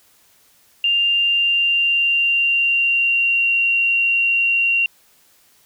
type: tone with pitch glide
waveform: sine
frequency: 2794 to 2756 Hz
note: F7 to F7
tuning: 0 to -24 cents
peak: -14 dBFS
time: 0.84-4.86 s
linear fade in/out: 2 ms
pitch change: -24 cents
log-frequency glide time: 1.08-3.56 s
effects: white hiss -55 dBFS RMS until 5.65 s